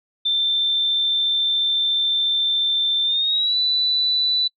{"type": "tone with pitch glide", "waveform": "sine", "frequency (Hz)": [3563, 3976], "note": ["A7", "B7"], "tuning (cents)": [21, 11], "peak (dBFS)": -17, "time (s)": [0.25, 4.48], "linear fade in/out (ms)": 10, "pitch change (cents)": 190, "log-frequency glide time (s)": [3.04, 3.57], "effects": ["noise-tail reverb RT60 0.1 s tail -26 dB re dry"]}